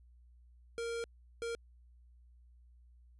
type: tone bursts at uneven times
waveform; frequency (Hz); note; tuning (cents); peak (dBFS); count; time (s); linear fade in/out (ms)
square; 465.1; A#4; -4; -37; 2; 0.78-1.04 / 1.42-1.55; 0
effects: added 60 Hz sine -58 dBFS peak until 3.19 s + resampled to 24000 Hz